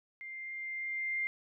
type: tone with level ramp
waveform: sine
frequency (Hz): 2101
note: C7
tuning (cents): +7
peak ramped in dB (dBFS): -42 to -30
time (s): 0.21-1.27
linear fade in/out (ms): 0
effects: none